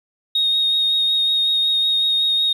sine tone with vibrato, 3729 Hz, A#7, in tune, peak -14 dBFS, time 0.35-2.53 s, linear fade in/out 5 ms, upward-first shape sine, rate 5.4 Hz, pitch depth 14 cents each way, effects tanh soft clip ceiling -11 dBFS + 9-bit

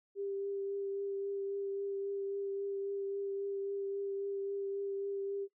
sine tone with vibrato, 396.4 Hz, G4, 19 cents sharp, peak -35 dBFS, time 0.15-5.48 s, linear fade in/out 50 ms, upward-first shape triangle, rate 3.7 Hz, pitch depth 15 cents each way, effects noise-tail reverb RT60 0.1 s tail -17 dB re dry

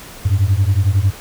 sine beating tone pair, 92.3 / 103.3 Hz, F#2 / G#2, -4 / -9 cents, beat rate 11 Hz, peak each -13 dBFS, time 0.25-1.11 s, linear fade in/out 10 ms, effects tanh soft clip ceiling -7 dBFS + pink hiss -36 dBFS RMS until 1.2 s

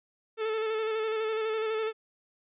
45% pulse tone with vibrato, 439.2 Hz, A4, 3 cents flat, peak -28 dBFS, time 0.37-1.93 s, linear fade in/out 50 ms, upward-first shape square, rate 12 Hz, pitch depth 24 cents each way, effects resampled to 8000 Hz

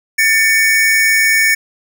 square tone pair together, 1783 / 2244 Hz, A6 / C#7, +22 / +21 cents, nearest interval major third, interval 399 cents, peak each -13 dBFS, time 0.18-1.55 s, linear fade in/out 10 ms, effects none

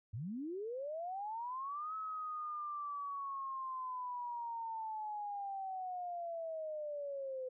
sine linear two-way sweep, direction up then down, 93.5 to 1293 to 507 Hz, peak -39 dBFS, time 0.13-7.49 s, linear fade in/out 10 ms, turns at 1.95 s, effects none

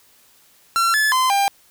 45% pulse tone with pitch steps, 1359 / 1726 / 1031 / 797 Hz, F6 / A6 / C6 / G5, -48 / -34 / -26 / +28 cents, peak -15 dBFS, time 0.76-1.48 s, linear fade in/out 0 ms, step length 180 ms, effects white hiss -54 dBFS RMS until 1.7 s

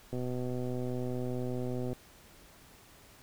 click train, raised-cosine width 2 ms, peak -24 dBFS, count 226, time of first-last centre 0.13-1.93 s, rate 125 Hz, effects pink hiss -57 dBFS RMS until 3.22 s

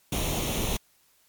pink noise with comb filter, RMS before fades -28 dBFS, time 0.12-0.77 s, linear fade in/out 5 ms, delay 0.31 ms, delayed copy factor +0.65, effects white hiss -64 dBFS RMS until 1.28 s + MP3 96 kbps

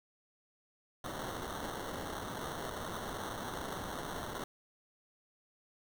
blue noise with sample-and-hold, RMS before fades -41 dBFS, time 1.04-4.44 s, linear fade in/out 2 ms, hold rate 2450 Hz, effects none

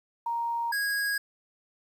sine / square tone pair in turn, 934 / 1647.9 Hz, A#5 / G#6, +3 / -14 cents, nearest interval minor seventh, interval 983 cents, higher second, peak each -27 dBFS, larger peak neither, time 0.26-0.72 / 0.72-1.18 s, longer neither, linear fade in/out 5 ms, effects 10-bit

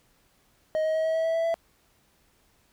triangle tone with pitch steps, 626 / 631.4 / 636.9 / 642.5 / 648.1 / 653.7 / 659.4 / 665.1 Hz, D#5 / D#5 / D#5 / E5 / E5 / E5 / E5 / E5, +10 / +25 / +40 / -45 / -30 / -15 / 0 / +15 cents, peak -21 dBFS, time 0.75-1.542 s, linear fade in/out 0 ms, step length 99 ms, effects pink hiss -65 dBFS RMS until 2.72 s

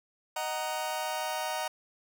sawtooth chord, D# minor, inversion none, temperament just, 622.3 / 746.7 / 933.4 Hz, D#5 / F#5 / A#5, 0 / +16 / +2 cents, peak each -32 / -32 / -31 dBFS, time 0.36-1.68 s, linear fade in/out 5 ms, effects none

